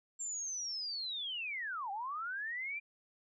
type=linear two-way sweep; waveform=sine; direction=down then up; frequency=7440 to 760 to 2399 Hz; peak=-37 dBFS; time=0.19-2.8 s; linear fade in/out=20 ms; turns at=1.91 s; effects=none